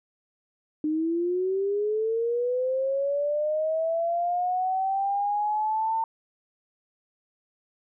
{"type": "linear sweep", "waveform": "sine", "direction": "up", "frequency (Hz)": [301.9, 906], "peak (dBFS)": -23, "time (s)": [0.84, 6.04], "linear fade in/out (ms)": 2, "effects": []}